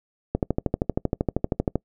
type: click train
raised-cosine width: 2 ms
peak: -8 dBFS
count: 19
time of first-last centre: 0.35-1.756 s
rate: 12.8 Hz
effects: noise-tail reverb RT60 0.1 s tail -25 dB re dry